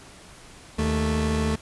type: tone pair together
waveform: 30% pulse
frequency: 77.78 / 220 Hz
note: D#2 / A3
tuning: 0 / 0 cents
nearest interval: octave + tritone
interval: 1800 cents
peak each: -22 dBFS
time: 0.78-1.56 s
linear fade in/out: 10 ms
effects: pink hiss -47 dBFS RMS until 1.61 s + resampled to 24000 Hz